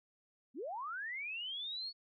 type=linear sweep; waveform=sine; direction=up; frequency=207.8 to 4445 Hz; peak=-39 dBFS; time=0.54-1.93 s; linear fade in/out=50 ms; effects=none